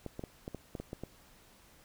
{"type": "clicks", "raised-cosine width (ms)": 2, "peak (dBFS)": -26, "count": 9, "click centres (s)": [0.063, 0.194, 0.238, 0.479, 0.547, 0.752, 0.8, 0.931, 1.036], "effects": ["pink hiss -61 dBFS RMS until 1.84 s"]}